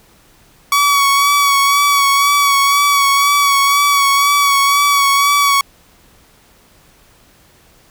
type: tone with vibrato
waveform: sawtooth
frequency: 1129 Hz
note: C#6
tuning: 31 cents sharp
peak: -6 dBFS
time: 0.72-5.61 s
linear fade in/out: 2 ms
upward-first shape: sine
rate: 2 Hz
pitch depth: 28 cents each way
effects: pink hiss -49 dBFS RMS until 7.9 s